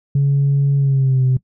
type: tone with pitch glide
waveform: sine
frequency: 140 to 129.12 Hz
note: C#3 to C3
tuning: +18 to -23 cents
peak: -10 dBFS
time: 0.15-1.37 s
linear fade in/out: 5 ms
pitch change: -141 cents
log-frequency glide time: 0.77-1.24 s
effects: noise-tail reverb RT60 0.1 s tail -20 dB re dry + tanh soft clip ceiling -9 dBFS